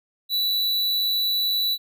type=tone; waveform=square; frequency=3951 Hz; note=B7; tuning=in tune; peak=-21 dBFS; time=0.29-1.78 s; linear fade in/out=50 ms; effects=none